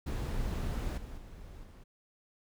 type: noise with level steps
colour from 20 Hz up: brown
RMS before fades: -34 / -44 / -48 / -51 dBFS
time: 0.06-1.84 s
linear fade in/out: 10 ms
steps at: 0.97 / 1.17 / 1.63 s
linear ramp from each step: 10 ms
effects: none